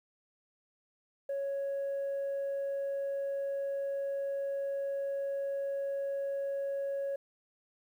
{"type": "tone", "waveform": "sine", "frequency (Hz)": 554.4, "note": "C#5", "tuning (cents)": 0, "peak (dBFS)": -30, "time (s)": [1.29, 7.16], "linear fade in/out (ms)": 5, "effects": ["tanh soft clip ceiling -30 dBFS", "11-bit"]}